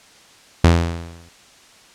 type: tone with exponential decay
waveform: sawtooth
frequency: 84.4 Hz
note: E2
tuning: 41 cents sharp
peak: -3 dBFS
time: 0.64-1.29 s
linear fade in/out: 5 ms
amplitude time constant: 140 ms
effects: white hiss -48 dBFS RMS until 1.94 s + low-pass 7000 Hz 12 dB/octave

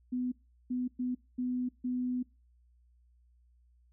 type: tone bursts at uneven times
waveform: sine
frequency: 250 Hz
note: B3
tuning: 21 cents sharp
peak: -30 dBFS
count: 5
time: 0.12-0.32 / 0.7-0.88 / 0.99-1.15 / 1.38-1.69 / 1.84-2.23 s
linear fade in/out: 10 ms
effects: noise-tail reverb RT60 0.3 s tail -24 dB re dry + added 60 Hz sine -62 dBFS peak until 3.92 s

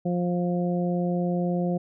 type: harmonic tone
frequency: 176.4 Hz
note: F3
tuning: 18 cents sharp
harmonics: 1 / 2 / 3 / 4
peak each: -24 / -31 / -31 / -35 dBFS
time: 0.05-1.78 s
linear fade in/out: 10 ms
effects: none

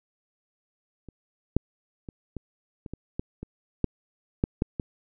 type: clicks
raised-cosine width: 3 ms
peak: -30 / -7 / -25 / -21 / -25 / -22 / -16 / -23 / -9 / -9 / -10 / -16 dBFS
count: 12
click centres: 1.087 / 1.566 / 2.088 / 2.367 / 2.862 / 2.936 / 3.195 / 3.43 / 3.843 / 4.439 / 4.621 / 4.798 s
effects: none

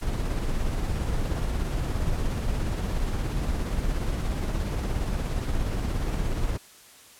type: noise with tremolo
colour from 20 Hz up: brown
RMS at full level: -25 dBFS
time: 0.01-6.58 s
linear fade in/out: 20 ms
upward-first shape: triangle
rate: 17 Hz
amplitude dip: 40%
effects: white hiss -51 dBFS RMS until 7.19 s + low-pass 12000 Hz 12 dB/octave

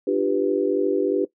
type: chord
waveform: sine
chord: G dominant seventh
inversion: second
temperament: equal with one note detuned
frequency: 297.9 / 349.2 / 392 / 493.9 Hz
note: D4 / F4 / G4 / B4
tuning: +25 / 0 / 0 / 0 cents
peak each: -24 / -26 / -22 / -25 dBFS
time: 0.07-1.25 s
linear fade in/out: 5 ms
effects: noise-tail reverb RT60 0.1 s tail -17 dB re dry

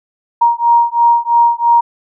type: beating tone pair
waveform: sine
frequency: 939 / 942 Hz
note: A#5 / A#5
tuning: +12 / +18 cents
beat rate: 3 Hz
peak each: -11 dBFS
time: 0.41-1.81 s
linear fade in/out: 10 ms
effects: none

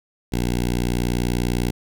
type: tone with notch filter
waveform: 10% pulse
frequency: 60.1 Hz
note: B1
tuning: 46 cents flat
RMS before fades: -22 dBFS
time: 0.32-1.71 s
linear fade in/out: 10 ms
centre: 1200 Hz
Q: 0.98
effects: none

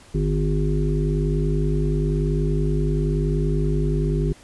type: harmonic tone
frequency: 50.5 Hz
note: G#1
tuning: 48 cents flat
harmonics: 1 / 3 / 5 / 7 / 8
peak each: -22 / -22 / -30 / -29 / -29 dBFS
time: 0.14-4.33 s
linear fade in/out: 10 ms
effects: pink hiss -49 dBFS RMS until 4.43 s + resampled to 24000 Hz

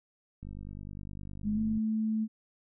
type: click train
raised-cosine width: 5 ms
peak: -31 dBFS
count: 68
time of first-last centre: 0.43-1.775 s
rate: 49.8 Hz
type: tone with pitch glide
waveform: sine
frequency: 210 to 218.8 Hz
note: G#3 to A3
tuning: +19 to -9 cents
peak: -27 dBFS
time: 1.43-2.28 s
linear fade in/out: 50 ms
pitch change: +72 cents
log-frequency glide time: 1.54-1.59 s
effects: none

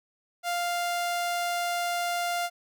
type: tone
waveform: sawtooth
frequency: 698.5 Hz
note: F5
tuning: in tune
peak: -23 dBFS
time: 0.43-2.5 s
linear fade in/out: 50 ms
effects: none

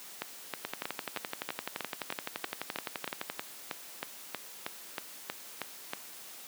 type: two click trains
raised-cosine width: 0.3 ms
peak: -17 / -17 dBFS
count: 19 / 32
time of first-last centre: 0.22-5.934 / 0.65-3.3 s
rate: 3.15 / 11.7 Hz
effects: white hiss -48 dBFS RMS until 6.47 s + high-pass 200 Hz 12 dB/octave

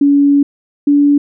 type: tone pair in turn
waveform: sine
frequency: 283.8 / 287.6 Hz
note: C#4 / D4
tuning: +41 / -36 cents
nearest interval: unison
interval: 23 cents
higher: second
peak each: -6 dBFS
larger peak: neither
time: 0.01-0.43 / 0.87-1.18 s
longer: first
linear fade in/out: 5 ms
effects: none

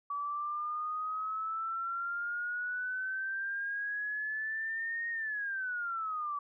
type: exponential two-way sweep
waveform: sine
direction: up then down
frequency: 1143 to 1864.7 to 1143 Hz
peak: -33 dBFS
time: 0.1-6.39 s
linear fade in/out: 5 ms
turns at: 5.1 s
effects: none

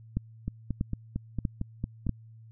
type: two click trains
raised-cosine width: 5 ms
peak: -18 / -15 dBFS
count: 8 / 4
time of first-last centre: 0.48-2.067 / 0.17-2.093 s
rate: 4.41 / 1.56 Hz
effects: added 112 Hz sine -48 dBFS peak until 2.51 s

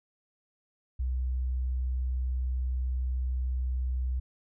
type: tone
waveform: sine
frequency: 63.3 Hz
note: B1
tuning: 43 cents sharp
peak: -27 dBFS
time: 0.99-4.2 s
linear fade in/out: 10 ms
effects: none

